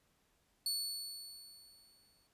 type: tone with exponential decay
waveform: sawtooth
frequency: 4435 Hz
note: C#8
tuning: in tune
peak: -30 dBFS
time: 0.66-2.27 s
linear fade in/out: 2 ms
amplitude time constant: 350 ms
effects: pink hiss -75 dBFS RMS until 2.33 s + resampled to 32000 Hz